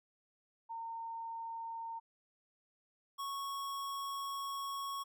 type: tone pair in turn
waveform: sine / square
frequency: 914 / 1105.3 Hz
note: A#5 / C#6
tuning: -34 / -5 cents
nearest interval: minor third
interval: 329 cents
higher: second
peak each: -40 / -39 dBFS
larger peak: second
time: 0.69-2 / 3.18-5.04 s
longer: second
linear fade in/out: 20 ms
effects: none